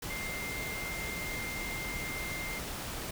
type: tone in noise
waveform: sine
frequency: 2102 Hz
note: C7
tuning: 7 cents sharp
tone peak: -38 dBFS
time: 0.1-2.59 s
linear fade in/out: 5 ms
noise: pink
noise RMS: -39 dBFS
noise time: 0.02-3.11 s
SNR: -2 dB
effects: none